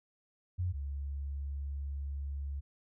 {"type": "tone pair in turn", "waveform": "sine", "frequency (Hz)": [89.4, 70.11], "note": ["F2", "C#2"], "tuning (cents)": [41, 20], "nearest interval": "major third", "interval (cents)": 421, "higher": "first", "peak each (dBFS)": [-30, -35], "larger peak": "first", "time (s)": [[0.58, 0.73], [0.73, 2.61]], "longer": "second", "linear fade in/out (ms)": 20, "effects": []}